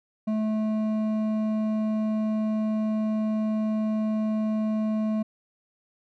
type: tone with hard clipping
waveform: sine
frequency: 216.6 Hz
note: A3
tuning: 27 cents flat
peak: -25 dBFS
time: 0.27-5.23 s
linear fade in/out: 10 ms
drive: 8 dB
effects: none